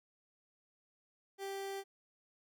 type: tone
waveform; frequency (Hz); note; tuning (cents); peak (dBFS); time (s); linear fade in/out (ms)
30% pulse; 392; G4; 0; -37; 1.38-1.84; 50
effects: none

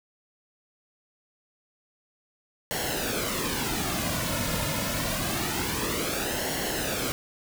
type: noise with flanger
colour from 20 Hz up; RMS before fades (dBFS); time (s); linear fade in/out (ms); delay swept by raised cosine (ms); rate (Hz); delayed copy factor
pink; -29; 2.71-7.12; 0; 0.81 to 2.61; 0.26; -0.65
effects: none

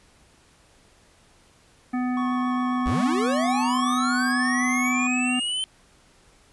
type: harmonic tone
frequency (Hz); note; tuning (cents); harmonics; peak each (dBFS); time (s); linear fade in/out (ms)
250; B3; +21; 1 / 3 / 5 / 7 / 9; -23 / -33 / -37 / -40 / -42; 1.93-5.4; 10
type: tone with vibrato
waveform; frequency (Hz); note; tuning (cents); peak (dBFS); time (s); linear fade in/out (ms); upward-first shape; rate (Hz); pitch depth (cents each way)
triangle; 1103; C#6; -9; -27; 2.17-5.07; 2; triangle; 7.4; 26
type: linear sweep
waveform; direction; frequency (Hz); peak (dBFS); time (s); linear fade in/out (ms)
square; up; 42.43 to 3100; -25; 2.86-5.64; 0
effects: pink hiss -57 dBFS RMS until 6.52 s + resampled to 24000 Hz

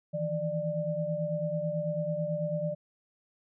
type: tone cluster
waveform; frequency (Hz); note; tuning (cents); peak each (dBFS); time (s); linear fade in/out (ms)
sine; 157.4 / 166.5 / 594; D#3 / E3 / D5; +20 / +18 / +20; -35 / -35 / -31; 0.13-2.75; 20
effects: none

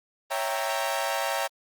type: chord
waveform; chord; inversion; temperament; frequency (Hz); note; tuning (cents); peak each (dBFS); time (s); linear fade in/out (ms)
sawtooth; C# diminished seventh; none; equal with one note detuned; 554.4 / 659.3 / 784 / 926.4; C#5 / E5 / G5 / Bb5; 0 / 0 / 0 / -11; -28; 0.3-1.48; 20
effects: Opus 24 kbps

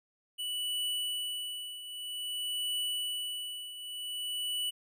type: tone with tremolo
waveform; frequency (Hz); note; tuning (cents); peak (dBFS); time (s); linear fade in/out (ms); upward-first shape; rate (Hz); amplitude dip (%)
square; 2960; F#7; 0; -31; 0.38-4.71; 20; triangle; 0.52; 75
effects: none

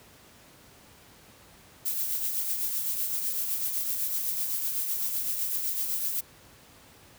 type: noise with tremolo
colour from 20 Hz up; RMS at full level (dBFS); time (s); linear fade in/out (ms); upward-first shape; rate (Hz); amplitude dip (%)
violet; -28; 1.85-6.21; 10; triangle; 7.9; 45
effects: pink hiss -54 dBFS RMS until 7.18 s + high-pass 60 Hz 12 dB/octave

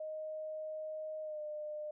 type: tone with pitch glide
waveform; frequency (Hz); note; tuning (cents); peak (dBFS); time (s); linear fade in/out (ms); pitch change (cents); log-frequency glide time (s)
sine; 622.3 to 603.9; D#5 to D5; 0 to +48; -39; 0-1.91; 5; -52; 1.22-1.41
effects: none

